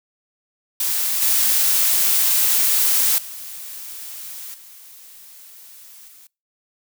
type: noise with level steps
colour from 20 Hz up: blue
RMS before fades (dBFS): -21 / -17 / -34 / -43 / -46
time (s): 0.8-6.27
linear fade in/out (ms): 2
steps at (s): 1.22 / 3.18 / 4.54 / 6.08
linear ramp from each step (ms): 2
effects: noise-tail reverb RT60 0.3 s tail -26 dB re dry

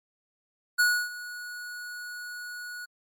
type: tone with ADSR envelope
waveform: square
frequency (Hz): 1460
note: F#6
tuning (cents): -24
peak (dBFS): -19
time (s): 0.78-2.86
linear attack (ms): 20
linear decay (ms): 290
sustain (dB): -18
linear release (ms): 17
effects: MP3 64 kbps

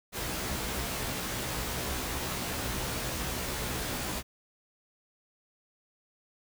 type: noise with comb filter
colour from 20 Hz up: pink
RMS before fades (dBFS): -34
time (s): 0.12-4.23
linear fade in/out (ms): 50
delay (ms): 16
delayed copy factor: +0.8
effects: none

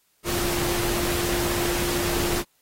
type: tone in noise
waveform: sine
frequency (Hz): 349.2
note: F4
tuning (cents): 0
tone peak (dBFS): -27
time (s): 0.24-2.44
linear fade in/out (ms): 50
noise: pink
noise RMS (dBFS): -27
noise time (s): 0.24-2.44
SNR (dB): -3
effects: white hiss -66 dBFS RMS until 2.61 s + AAC 48 kbps

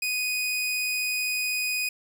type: tone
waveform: sawtooth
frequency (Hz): 2489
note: D#7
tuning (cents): 0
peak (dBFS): -22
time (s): 0.02-1.89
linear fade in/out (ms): 5
effects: none

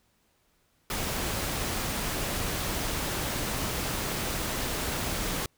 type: noise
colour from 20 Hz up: pink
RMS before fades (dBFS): -31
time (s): 0.9-5.46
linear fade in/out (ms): 2
effects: pink hiss -69 dBFS RMS until 5.57 s

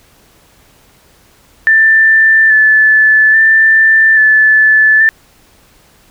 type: tone with vibrato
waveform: sine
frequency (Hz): 1758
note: A6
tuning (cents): -2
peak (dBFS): -4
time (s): 1.67-5.09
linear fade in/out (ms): 0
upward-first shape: square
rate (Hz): 0.6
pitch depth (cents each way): 18
effects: pink hiss -47 dBFS RMS until 6.1 s

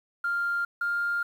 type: tone pair in turn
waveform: sine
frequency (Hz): 1396.9 / 1402.4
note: F6 / F6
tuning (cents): 0 / +7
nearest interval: unison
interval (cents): 7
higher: second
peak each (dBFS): -24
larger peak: neither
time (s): 0.24-0.65 / 0.81-1.23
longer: second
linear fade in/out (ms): 5
effects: tanh soft clip ceiling -20 dBFS + 9-bit

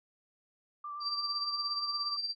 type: tone with vibrato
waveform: sine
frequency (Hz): 1174.7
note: D6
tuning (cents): 0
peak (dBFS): -38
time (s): 0.84-2.17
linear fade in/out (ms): 5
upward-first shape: sine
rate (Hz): 8.3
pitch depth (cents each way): 20
type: tone with tremolo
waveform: sine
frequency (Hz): 4699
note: D8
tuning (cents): 0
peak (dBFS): -30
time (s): 1-2.35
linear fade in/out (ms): 50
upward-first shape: sine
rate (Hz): 17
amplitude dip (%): 60
effects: none

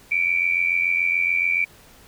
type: tone pair together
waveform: sine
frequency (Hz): 2286 / 2373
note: D7 / D7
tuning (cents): -47 / +17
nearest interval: minor second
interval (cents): 64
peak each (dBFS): -21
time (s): 0.11-1.65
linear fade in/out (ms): 10
effects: pink hiss -50 dBFS RMS until 2.07 s

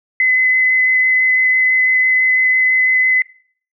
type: tone with vibrato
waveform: sine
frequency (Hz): 2029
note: B6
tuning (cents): +46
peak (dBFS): -10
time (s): 0.2-3.22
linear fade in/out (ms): 2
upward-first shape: square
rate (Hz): 6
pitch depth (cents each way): 8
effects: noise-tail reverb RT60 0.5 s tail -20 dB re dry

